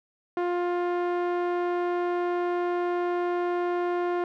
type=tone with low-pass filter; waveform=sawtooth; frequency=352.3 Hz; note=F4; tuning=15 cents sharp; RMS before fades=-27 dBFS; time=0.37-4.24 s; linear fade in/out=2 ms; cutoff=1400 Hz; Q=0.76; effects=none